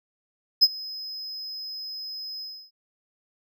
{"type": "tone with ADSR envelope", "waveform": "triangle", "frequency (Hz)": 5080, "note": "D#8", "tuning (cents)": 35, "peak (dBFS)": -9, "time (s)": [0.61, 2.71], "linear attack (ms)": 21, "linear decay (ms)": 42, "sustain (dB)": -23, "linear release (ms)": 300, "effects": []}